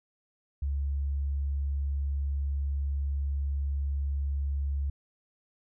sine tone, 70 Hz, C#2, 18 cents sharp, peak -27 dBFS, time 0.62-4.9 s, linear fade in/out 5 ms, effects none

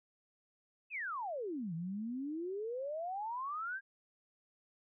sine exponential two-way sweep, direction down then up, 2686 to 159 to 1634 Hz, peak -37 dBFS, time 0.9-3.81 s, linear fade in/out 50 ms, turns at 1.74 s, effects none

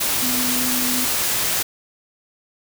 sine tone in noise, 250 Hz, B3, 21 cents sharp, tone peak -25 dBFS, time 0.22-1.05 s, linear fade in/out 10 ms, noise white, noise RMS -21 dBFS, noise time 0-1.63 s, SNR -7 dB, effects none

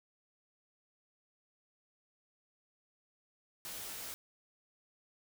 white noise with comb filter, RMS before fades -44 dBFS, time 3.65-4.14 s, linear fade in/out 0 ms, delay 15 ms, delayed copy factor -0.6, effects none

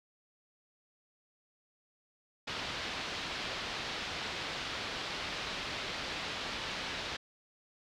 white low-pass noise, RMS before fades -39 dBFS, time 2.47-7.17 s, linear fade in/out 10 ms, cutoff 4300 Hz, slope 24 dB/octave, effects none

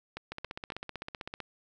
two click trains, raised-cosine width 0.3 ms, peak -22 / -22 dBFS, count 3 / 18, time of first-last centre 0.17-0.721 / 0.32-1.403 s, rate 3.63 / 15.7 Hz, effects none

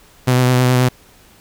sawtooth tone with vibrato, 126.1 Hz, B2, 36 cents sharp, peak -7 dBFS, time 0.27-0.89 s, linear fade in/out 10 ms, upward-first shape sine, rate 9.4 Hz, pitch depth 21 cents each way, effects pink hiss -48 dBFS RMS until 1.4 s

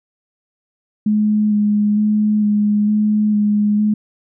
sine tone with vibrato, 210 Hz, G#3, 19 cents sharp, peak -12 dBFS, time 1.06-3.94 s, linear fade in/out 5 ms, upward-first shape square, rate 1.1 Hz, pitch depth 14 cents each way, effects none

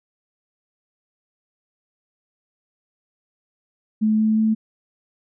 sine tone with pitch steps, 216.3 / 217.8 / 219.3 Hz, A3 / A3 / A3, -29 / -17 / -6 cents, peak -15 dBFS, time 4.01-4.55 s, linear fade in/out 20 ms, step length 180 ms, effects none

